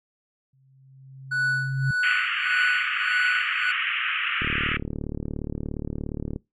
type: tone with exponential growth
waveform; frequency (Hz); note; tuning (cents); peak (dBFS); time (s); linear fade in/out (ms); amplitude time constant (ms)
sine; 133.6; C3; +36; -19; 0.53-1.91; 5; 300
type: tone with tremolo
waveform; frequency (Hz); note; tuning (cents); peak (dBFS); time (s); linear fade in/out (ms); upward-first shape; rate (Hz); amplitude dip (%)
triangle; 1480; F#6; 0; -18; 1.31-3.72; 10; sine; 1.7; 85
type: band-pass noise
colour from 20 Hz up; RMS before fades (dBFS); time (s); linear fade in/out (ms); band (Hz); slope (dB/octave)
white; -26; 2.03-4.77; 5; 1200 to 3000; 96
type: click train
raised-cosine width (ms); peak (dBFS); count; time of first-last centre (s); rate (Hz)
3; -17; 73; 4.42-6.361; 37.1
effects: noise-tail reverb RT60 0.2 s tail -23 dB re dry + MP3 48 kbps